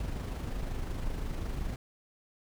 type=noise with amplitude modulation; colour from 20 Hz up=brown; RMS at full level=-33 dBFS; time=0-1.76 s; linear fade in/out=2 ms; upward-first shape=sine; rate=25.5 Hz; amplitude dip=40%; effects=none